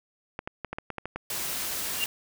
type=clicks; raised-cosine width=0.5 ms; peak=-18 dBFS; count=9; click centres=0.391 / 0.475 / 0.647 / 0.73 / 0.785 / 0.903 / 0.983 / 1.056 / 1.16 s
type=noise; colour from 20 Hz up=white; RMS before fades=-32 dBFS; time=1.3-2.06 s; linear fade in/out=2 ms
type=tone with exponential growth; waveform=sine; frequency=2794 Hz; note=F7; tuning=in tune; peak=-21 dBFS; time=1.93-2.04 s; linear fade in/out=0 ms; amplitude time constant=23 ms
effects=none